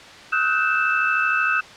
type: tone cluster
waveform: sine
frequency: 1276 / 1474 / 1547 / 2638 Hz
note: D#6 / F#6 / G6 / E7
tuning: +43 / -7 / -23 / +1 cents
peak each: -23 dBFS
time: 0.32-1.61 s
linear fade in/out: 10 ms
effects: white hiss -41 dBFS RMS until 1.76 s + low-pass 4000 Hz 12 dB/octave